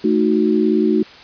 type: chord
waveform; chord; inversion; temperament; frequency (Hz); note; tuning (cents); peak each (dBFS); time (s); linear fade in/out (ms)
sine; D# diminished; second; equal with one note detuned; 220 / 311.1 / 368.5; A3 / D#4 / F#4; 0 / 0 / -7; -17; 0.04-1.03; 5
effects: white hiss -40 dBFS RMS until 1.23 s + resampled to 11025 Hz